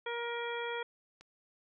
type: harmonic tone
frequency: 472.1 Hz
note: A#4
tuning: 22 cents sharp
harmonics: 1 / 2 / 3 / 4 / 5 / 7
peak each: -38 / -41 / -43 / -44 / -45 / -46 dBFS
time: 0.06-0.83 s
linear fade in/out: 5 ms
type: click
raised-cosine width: 0.2 ms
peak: -37 dBFS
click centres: 1.21 s
effects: none